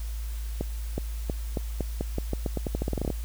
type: accelerating click train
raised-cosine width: 2 ms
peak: -15 dBFS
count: 20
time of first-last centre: 0.61-3.102 s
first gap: 370 ms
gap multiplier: 0.86
effects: added 55 Hz sine -30 dBFS peak until 3.24 s + white hiss -48 dBFS RMS until 3.24 s